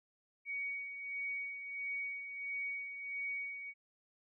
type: tone with tremolo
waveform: sine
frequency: 2246 Hz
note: C#7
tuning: 22 cents sharp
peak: -36 dBFS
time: 0.45-3.74 s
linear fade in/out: 50 ms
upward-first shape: sine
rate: 1.5 Hz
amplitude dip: 55%
effects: none